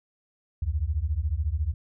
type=beating tone pair; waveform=sine; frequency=69.3 / 83.3 Hz; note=C#2 / E2; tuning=0 / +19 cents; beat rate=14 Hz; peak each=-27 dBFS; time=0.62-1.74 s; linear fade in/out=5 ms; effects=none